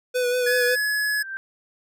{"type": "tone with vibrato", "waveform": "square", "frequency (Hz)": 495.1, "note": "B4", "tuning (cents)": 4, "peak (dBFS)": -21, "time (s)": [0.14, 0.76], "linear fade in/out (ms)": 20, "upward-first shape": "sine", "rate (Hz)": 5.4, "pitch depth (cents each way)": 25}
{"type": "tone", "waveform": "square", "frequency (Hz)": 1695, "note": "G#6", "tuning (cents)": 35, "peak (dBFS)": -22, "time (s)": [0.46, 1.23], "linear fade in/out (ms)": 10}
{"type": "tone with exponential growth", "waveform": "sine", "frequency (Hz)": 1568, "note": "G6", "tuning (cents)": 0, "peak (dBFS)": -26, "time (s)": [0.81, 1.37], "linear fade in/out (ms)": 0, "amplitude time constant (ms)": 120}
{"effects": []}